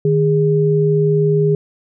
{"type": "tone pair together", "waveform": "sine", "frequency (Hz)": [154.29, 410], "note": ["D#3", "G#4"], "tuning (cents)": [-14, -22], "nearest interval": "octave + perfect fourth", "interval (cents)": 1692, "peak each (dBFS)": -14, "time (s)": [0.05, 1.55], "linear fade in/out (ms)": 2, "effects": []}